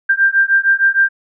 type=beating tone pair; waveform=sine; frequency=1582 / 1588.5 Hz; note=G6 / G6; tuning=+15 / +23 cents; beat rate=6.5 Hz; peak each=-13 dBFS; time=0.09-1.09 s; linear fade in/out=10 ms; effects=none